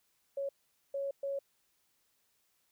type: tone bursts at uneven times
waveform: sine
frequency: 554.4 Hz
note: C#5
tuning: in tune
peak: -33 dBFS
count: 3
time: 0.37-0.49 / 0.94-1.11 / 1.23-1.39 s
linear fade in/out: 5 ms
effects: white hiss -75 dBFS RMS until 2.71 s